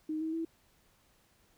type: tone with pitch steps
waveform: sine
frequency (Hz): 311.1 / 319.3 / 327.7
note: D#4 / D#4 / E4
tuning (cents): 0 / +45 / -10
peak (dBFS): -32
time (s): 0.09-0.45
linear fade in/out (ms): 5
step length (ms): 120
effects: pink hiss -68 dBFS RMS until 1.57 s